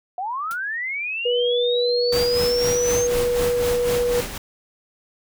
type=linear sweep; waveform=sine; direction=up; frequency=698.5 to 6430 Hz; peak=-24 dBFS; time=0.18-3.07 s; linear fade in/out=2 ms
type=noise with exponential decay; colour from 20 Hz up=white; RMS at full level=-33 dBFS; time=0.51-0.59 s; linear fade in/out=0 ms; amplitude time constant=17 ms
type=tone; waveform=sine; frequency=485.4 Hz; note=B4; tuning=30 cents flat; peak=-18 dBFS; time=1.25-4.21 s; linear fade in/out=10 ms
type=noise with tremolo; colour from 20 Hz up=pink; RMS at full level=-26 dBFS; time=2.12-4.38 s; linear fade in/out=5 ms; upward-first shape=sine; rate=4 Hz; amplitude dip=60%
effects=none